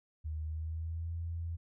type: tone with pitch glide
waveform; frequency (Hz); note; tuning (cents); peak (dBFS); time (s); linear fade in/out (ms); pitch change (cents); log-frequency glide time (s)
sine; 77.78 to 83.85; D#2 to E2; 0 to +30; -35; 0.24-1.57; 20; +130; 0.43-1.13
effects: none